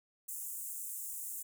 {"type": "high-pass noise", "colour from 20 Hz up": "pink", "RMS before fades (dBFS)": -42, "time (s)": [0.28, 1.43], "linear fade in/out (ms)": 10, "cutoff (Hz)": 7300, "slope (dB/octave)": 48, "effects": []}